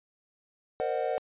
triangle chord, C half-diminished seventh, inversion third, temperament equal with one note detuned, 466.2 / 523.3 / 608.7 / 740 Hz, Bb4 / C5 / Eb5 / Gb5, 0 / 0 / -38 / 0 cents, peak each -31 dBFS, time 0.8-1.18 s, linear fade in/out 0 ms, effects resampled to 8000 Hz

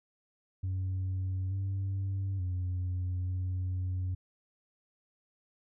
sine tone with pitch steps, 93.7 / 97 / 90.8 / 91.9 Hz, F#2 / G2 / F#2 / F#2, +22 / -18 / -32 / -11 cents, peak -28 dBFS, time 0.63-4.15 s, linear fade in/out 10 ms, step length 880 ms, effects tanh soft clip ceiling -29 dBFS

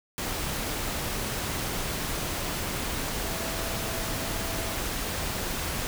sine tone in noise, 659.3 Hz, E5, in tune, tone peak -40 dBFS, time 3.25-4.77 s, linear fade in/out 0 ms, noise pink, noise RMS -31 dBFS, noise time 0.18-5.87 s, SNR -12 dB, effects none

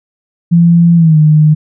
sine tone with pitch glide, 170 to 153.21 Hz, F3 to D#3, -46 to -26 cents, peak -3 dBFS, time 0.51-1.55 s, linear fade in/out 20 ms, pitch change -180 cents, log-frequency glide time 0.96-1.18 s, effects none

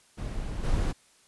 brown noise with level steps, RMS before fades -33 / -26 dBFS, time 0.17-0.93 s, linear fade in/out 20 ms, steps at 0.63 s, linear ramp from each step 20 ms, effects white hiss -61 dBFS RMS until 1.27 s + resampled to 24000 Hz

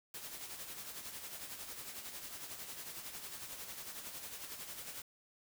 white noise with tremolo, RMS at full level -45 dBFS, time 0.14-5.02 s, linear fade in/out 2 ms, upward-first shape sine, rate 11 Hz, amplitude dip 50%, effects none

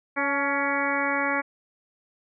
harmonic tone with a mistuned harmonic, 280 Hz, C#4, 18 cents sharp, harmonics 1 / 2 / 3 / 4 / 5 / 6 / 7 / 8, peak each -31 / -31 / -31 / -31 / -31 / -31 / -31 / -31 dBFS, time 0.16-1.42 s, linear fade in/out 20 ms, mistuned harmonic 3, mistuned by +32 cents, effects none

